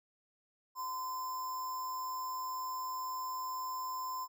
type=tone with sample-and-hold; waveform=sine; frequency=1022 Hz; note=C6; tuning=41 cents flat; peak=-36 dBFS; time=0.75-4.28 s; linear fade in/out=50 ms; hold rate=6300 Hz; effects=none